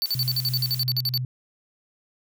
square tone bursts, 4500 Hz, C#8, 25 cents sharp, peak -22 dBFS, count 14, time 0.02-1.176 s, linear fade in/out 0 ms, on 38 ms, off 48 ms
blue noise, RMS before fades -38 dBFS, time 0.06-0.83 s, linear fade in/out 0 ms
sine tone with tremolo, 126.8 Hz, B2, 46 cents sharp, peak -25 dBFS, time 0.15-1.25 s, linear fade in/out 2 ms, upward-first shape sine, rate 3 Hz, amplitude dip 35%
effects none

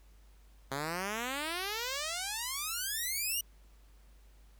5% pulse exponential sweep, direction up, 132.4 to 2960 Hz, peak -23 dBFS, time 0.71-3.41 s, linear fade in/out 5 ms, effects added 50 Hz sine -56 dBFS peak until 4.59 s + pink hiss -68 dBFS RMS until 4.59 s

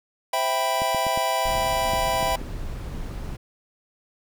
square chord, C major seventh, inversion none, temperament equal, 523.3 / 659.3 / 784 / 987.8 Hz, C5 / E5 / G5 / B5, 0 / 0 / 0 / 0 cents, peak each -33 / -27 / -27 / -27 dBFS, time 0.33-2.36 s, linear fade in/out 5 ms
clicks, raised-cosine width 3 ms, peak -20 dBFS, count 7, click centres 0.819 / 0.947 / 1.067 / 1.175 / 1.935 / 2.228 / 2.415 s
brown noise, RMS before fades -32 dBFS, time 1.45-3.37 s, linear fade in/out 10 ms
effects none

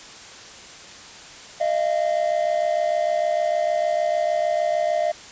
triangle tone pair together, 617.4 / 684 Hz, D#5 / F5, -14 / -36 cents, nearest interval major second, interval 178 cents, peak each -20 dBFS, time 1.6-5.12 s, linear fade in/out 10 ms, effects white hiss -41 dBFS RMS until 5.31 s + resampled to 16000 Hz

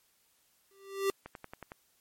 square tone with exponential growth, 392 Hz, G4, in tune, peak -25 dBFS, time 0.71-1.1 s, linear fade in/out 1 ms, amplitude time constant 83 ms
click train, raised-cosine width 0.5 ms, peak -28 dBFS, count 6, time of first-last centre 1.26-1.719 s, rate 10.9 Hz
effects white hiss -70 dBFS RMS until 2 s + MP3 64 kbps

